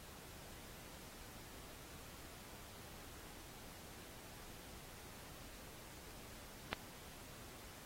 click, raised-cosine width 0.3 ms, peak -20 dBFS, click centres 6.73 s, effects pink hiss -56 dBFS RMS until 7.85 s + AAC 48 kbps

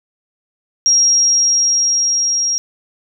sine tone with level ramp, 5620 Hz, F8, 10 cents sharp, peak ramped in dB -8 to -14 dBFS, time 0.86-2.58 s, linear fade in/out 0 ms, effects none

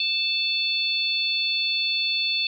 harmonic tone, 880 Hz, A5, in tune, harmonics 3 / 4 / 5, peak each -26 / -26 / -26 dBFS, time 0-2.47 s, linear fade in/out 2 ms, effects none

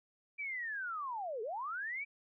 sine linear two-way sweep, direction down then up, 2352 to 411.6 to 2352 Hz, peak -37 dBFS, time 0.38-2.05 s, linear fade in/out 20 ms, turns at 1.42 s, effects none

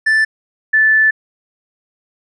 triangle / sine tone pair in turn, 1760 / 1751.6 Hz, A6 / A6, 0 / -8 cents, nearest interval unison, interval 8 cents, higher first, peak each -8 dBFS, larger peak neither, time 0.06-0.25 / 0.73-1.11 s, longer second, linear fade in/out 10 ms, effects resampled to 24000 Hz

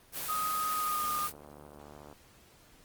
white noise, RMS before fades -37 dBFS, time 0.12-1.33 s, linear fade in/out 50 ms
sine tone with pitch glide, 1253 to 1221.6 Hz, D#6 to D#6, +12 to -32 cents, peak -30 dBFS, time 0.28-1.28 s, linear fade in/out 20 ms, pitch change -44 cents, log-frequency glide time 0.73-1.05 s
click train, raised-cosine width 1 ms, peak -35 dBFS, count 81, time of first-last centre 1.04-2.127 s, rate 73.6 Hz
effects pink hiss -60 dBFS RMS until 2.84 s + Opus 24 kbps

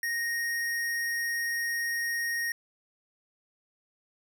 square tone, 1864.7 Hz, A#6, in tune, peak -29 dBFS, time 0.03-2.52 s, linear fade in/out 2 ms, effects none

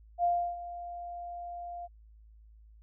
sine tone with ADSR envelope, 698.5 Hz, F5, in tune, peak -23 dBFS, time 0.18-1.88 s, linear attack 59 ms, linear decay 320 ms, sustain -15 dB, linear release 32 ms, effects added 54 Hz sine -53 dBFS peak until 2.82 s

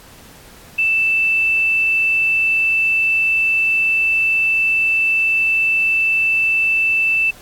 sine tone with quantisation, 2650 Hz, E7, 9 cents sharp, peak -13 dBFS, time 0.78-7.31 s, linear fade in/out 10 ms, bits 7, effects pink hiss -43 dBFS RMS until 7.41 s + AAC 64 kbps

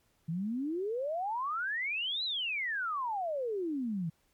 sine exponential two-way sweep, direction up then down, 155.56 to 4100 to 155.56 Hz, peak -31 dBFS, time 0.28-4.1 s, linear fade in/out 10 ms, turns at 2.24 s, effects pink hiss -72 dBFS RMS until 4.33 s + MP3 96 kbps

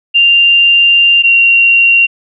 sine tone pair in turn, 2787 / 2757 Hz, F7 / F7, -4 / -23 cents, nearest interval unison, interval 19 cents, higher first, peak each -4 dBFS, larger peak neither, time 0.14-1.23 / 1.23-2.07 s, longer first, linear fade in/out 20 ms, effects none

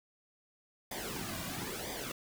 pink noise with flanger, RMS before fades -40 dBFS, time 0.91-2.12 s, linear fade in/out 5 ms, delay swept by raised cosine 0.72 to 2.32 ms, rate 1 Hz, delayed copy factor -0.7, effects none

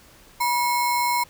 sine tone with sample-and-hold, 968 Hz, B5, 35 cents flat, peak -19 dBFS, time 0.4-1.24 s, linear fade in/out 10 ms, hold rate 3150 Hz, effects pink hiss -51 dBFS RMS until 1.29 s

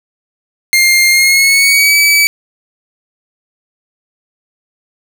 sawtooth tone with pitch glide, 2115 to 2293 Hz, C7 to D7, +18 to -42 cents, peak -3 dBFS, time 0.73-2.27 s, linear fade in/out 0 ms, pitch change +140 cents, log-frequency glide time 1.1-1.96 s, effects none

